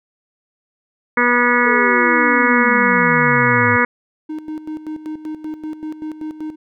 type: harmonic tone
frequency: 243 Hz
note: B3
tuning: 28 cents flat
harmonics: 1 / 2 / 4 / 5 / 6 / 7 / 8 / 9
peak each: -20 / -20 / -20 / -20 / -20 / -20 / -20 / -20 dBFS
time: 1.17-3.85 s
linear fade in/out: 5 ms
type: exponential sweep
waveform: sine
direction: down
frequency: 461.1 to 103.83 Hz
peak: -21 dBFS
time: 1.65-3.77 s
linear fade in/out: 10 ms
type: tone with tremolo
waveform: triangle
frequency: 309.7 Hz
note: D#4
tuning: 8 cents flat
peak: -21 dBFS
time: 4.29-6.56 s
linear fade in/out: 10 ms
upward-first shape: square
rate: 5.2 Hz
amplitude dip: 70%
effects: none